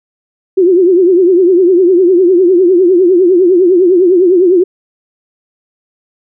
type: tone with vibrato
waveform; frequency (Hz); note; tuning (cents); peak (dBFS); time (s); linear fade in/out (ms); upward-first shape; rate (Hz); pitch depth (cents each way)
sine; 361.8; F#4; -39; -4; 0.57-4.64; 10; triangle; 9.9; 140
effects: none